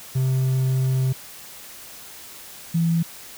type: tone pair in turn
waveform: triangle / sine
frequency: 130.7 / 166.5 Hz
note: C3 / E3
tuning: -1 / +18 cents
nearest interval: major third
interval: 419 cents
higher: second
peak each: -16 / -17 dBFS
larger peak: first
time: 0.15-1.13 / 2.74-3.03 s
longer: first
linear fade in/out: 10 ms
effects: white hiss -41 dBFS RMS until 3.37 s